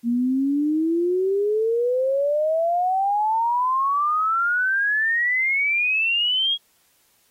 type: exponential sweep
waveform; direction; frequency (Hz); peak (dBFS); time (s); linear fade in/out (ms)
sine; up; 231.5 to 3322; -18; 0.03-6.58; 50
effects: white hiss -62 dBFS RMS until 7.3 s + AAC 48 kbps